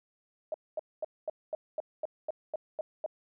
sine tone bursts, 622.3 Hz, D#5, in tune, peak -30 dBFS, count 11, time 0.52-3.062 s, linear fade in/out 2 ms, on 22 ms, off 230 ms, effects none

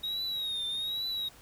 triangle tone with vibrato, 3777 Hz, A#7, 22 cents sharp, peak -30 dBFS, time 0.03-1.29 s, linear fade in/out 10 ms, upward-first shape triangle, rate 1.2 Hz, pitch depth 96 cents each way, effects pink hiss -55 dBFS RMS until 1.41 s

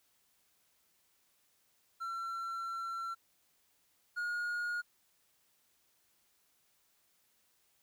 triangle tone pair in turn, 1354 / 1434.5 Hz, E6 / F6, +46 / +46 cents, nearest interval minor second, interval 100 cents, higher second, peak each -35 / -32 dBFS, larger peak second, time 2-3.15 / 4.16-4.82 s, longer first, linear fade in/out 20 ms, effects white hiss -73 dBFS RMS until 7.82 s

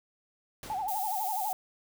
pink noise with exponential decay, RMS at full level -41 dBFS, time 0.63-1.23 s, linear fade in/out 1 ms, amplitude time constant 130 ms
sine tone with vibrato, 806 Hz, G5, 48 cents sharp, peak -30 dBFS, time 0.7-1.53 s, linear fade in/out 0 ms, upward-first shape sine, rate 12 Hz, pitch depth 160 cents each way
violet noise, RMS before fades -37 dBFS, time 0.88-1.53 s, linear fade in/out 5 ms
effects none

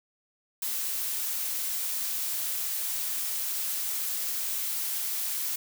blue noise, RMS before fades -31 dBFS, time 0.62-5.56 s, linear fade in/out 5 ms, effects none

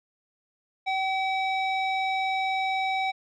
square tone with low-pass filter, 764 Hz, G5, 45 cents flat, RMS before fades -27 dBFS, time 0.86-3.12 s, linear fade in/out 20 ms, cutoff 3100 Hz, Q 4, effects none

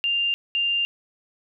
sine tone pair in turn, 2794 / 2794 Hz, F7 / F7, 0 / 0 cents, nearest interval unison, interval 0 cents, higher neither, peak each -20 dBFS, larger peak neither, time 0.04-0.34 / 0.55-0.85 s, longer neither, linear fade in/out 0 ms, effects none

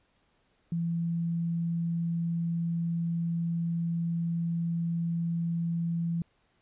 sine tone, 168.3 Hz, E3, 36 cents sharp, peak -27 dBFS, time 0.72-6.22 s, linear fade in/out 2 ms, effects pink hiss -70 dBFS RMS until 6.61 s + resampled to 8000 Hz

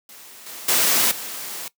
white noise with level steps, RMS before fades -43 / -36 / -18 / -32 dBFS, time 0.09-1.68 s, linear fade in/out 2 ms, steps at 0.46 / 0.68 / 1.11 s, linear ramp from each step 5 ms, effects noise-tail reverb RT60 0.1 s tail -19 dB re dry + high-pass 200 Hz 12 dB/octave

